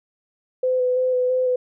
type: tone with vibrato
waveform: sine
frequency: 506 Hz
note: B4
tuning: 42 cents sharp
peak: -17 dBFS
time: 0.63-1.56 s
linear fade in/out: 5 ms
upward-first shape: square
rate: 3 Hz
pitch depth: 15 cents each way
effects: none